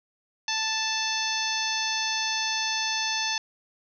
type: harmonic tone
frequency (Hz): 880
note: A5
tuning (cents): 0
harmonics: 1 / 2 / 3 / 4 / 5 / 6 / 7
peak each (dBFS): -33 / -33 / -33 / -33 / -33 / -33 / -33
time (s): 0.48-3.38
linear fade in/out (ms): 2
effects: none